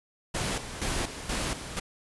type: noise with tremolo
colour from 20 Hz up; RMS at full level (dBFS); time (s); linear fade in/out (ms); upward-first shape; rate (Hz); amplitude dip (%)
pink; -30; 0.34-1.8; 10; square; 2.1; 65
effects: resampled to 24000 Hz